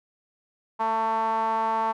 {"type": "tone with band-pass filter", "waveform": "sawtooth", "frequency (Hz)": 223, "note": "A3", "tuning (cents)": 23, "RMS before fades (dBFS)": -25, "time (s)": [0.79, 1.93], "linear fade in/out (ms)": 20, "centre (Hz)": 960, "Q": 8.5, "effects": []}